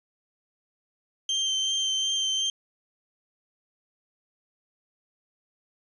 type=tone with vibrato; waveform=35% pulse; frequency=3136 Hz; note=G7; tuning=in tune; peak=-22 dBFS; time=1.29-2.5 s; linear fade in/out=2 ms; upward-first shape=sine; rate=2.7 Hz; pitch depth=15 cents each way; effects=resampled to 24000 Hz